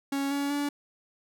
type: tone with pitch steps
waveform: 45% pulse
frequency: 277.2 / 282.4 / 287.6 Hz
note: C#4 / C#4 / D4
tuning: 0 / +32 / -36 cents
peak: -27 dBFS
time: 0.12-0.69 s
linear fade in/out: 5 ms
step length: 190 ms
effects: none